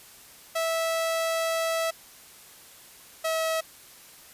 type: tone pair in turn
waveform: sawtooth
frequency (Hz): 655 / 645.2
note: E5 / E5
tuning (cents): -11 / -37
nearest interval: unison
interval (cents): 26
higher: first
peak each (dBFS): -21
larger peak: neither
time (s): 0.55-1.91 / 3.24-3.61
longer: first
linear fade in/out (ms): 10
effects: white hiss -50 dBFS RMS until 4.33 s + resampled to 32000 Hz